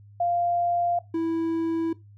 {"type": "tone pair in turn", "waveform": ["sine", "triangle"], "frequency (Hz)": [696, 328.5], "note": ["F5", "E4"], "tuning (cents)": [-6, -6], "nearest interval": "octave + minor second", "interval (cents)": 1300, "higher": "first", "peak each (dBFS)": -21, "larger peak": "neither", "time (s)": [[0.2, 0.99], [1.14, 1.93]], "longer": "neither", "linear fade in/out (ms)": 5, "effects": ["noise-tail reverb RT60 0.2 s tail -18 dB re dry", "added 102 Hz sine -47 dBFS peak until 2.17 s"]}